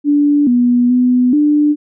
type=tone with pitch steps; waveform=sine; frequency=290.7 / 243.8 / 249.2 / 296.5 Hz; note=D4 / B3 / B3 / D4; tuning=-18 / -22 / +16 / +17 cents; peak=-8 dBFS; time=0.04-1.76 s; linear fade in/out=50 ms; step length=430 ms; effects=none